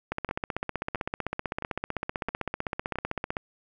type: two click trains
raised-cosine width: 0.5 ms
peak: -18 / -14 dBFS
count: 5 / 52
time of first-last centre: 0.29-2.957 / 0.12-3.368 s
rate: 1.5 / 15.7 Hz
effects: none